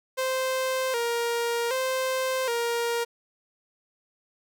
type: tone with vibrato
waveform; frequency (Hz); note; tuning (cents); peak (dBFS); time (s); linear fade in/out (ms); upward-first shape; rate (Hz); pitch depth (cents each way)
sawtooth; 494.6; B4; +3; -21; 0.17-3.05; 20; square; 0.65; 89
effects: none